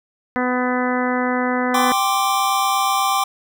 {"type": "harmonic tone", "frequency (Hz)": 250.3, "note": "B3", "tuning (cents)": 23, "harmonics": [1, 2, 3, 4, 5, 6, 7, 8], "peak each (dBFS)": [-21, -24, -26, -27, -28, -29, -29, -30], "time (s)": [0.36, 1.92], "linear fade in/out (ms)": 0}
{"type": "chord", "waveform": "square", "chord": "G suspended fourth", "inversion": "none", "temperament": "equal", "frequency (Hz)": [784, 1046.5, 1174.7], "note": ["G5", "C6", "D6"], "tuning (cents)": [0, 0, 0], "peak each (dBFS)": [-21, -23, -21], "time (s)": [1.74, 3.24], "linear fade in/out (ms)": 5}
{"effects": []}